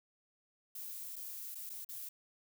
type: noise with dropouts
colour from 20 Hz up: violet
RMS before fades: -45 dBFS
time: 0.75-2.09 s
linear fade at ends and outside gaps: 5 ms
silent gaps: 1.158-1.163 / 1.547-1.553 / 1.695-1.699 / 1.847-1.889 s
effects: none